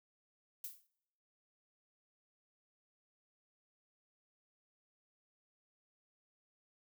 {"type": "noise with exponential decay", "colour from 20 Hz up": "violet", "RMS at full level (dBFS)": -41, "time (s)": [0.64, 0.87], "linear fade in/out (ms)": 2, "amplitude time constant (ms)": 49, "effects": ["noise-tail reverb RT60 0.9 s tail -26 dB re dry"]}